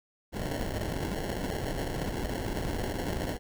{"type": "noise with sample-and-hold", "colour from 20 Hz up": "pink", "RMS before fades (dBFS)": -33, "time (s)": [0.32, 3.39], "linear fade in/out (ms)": 50, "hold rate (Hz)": 1225, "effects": []}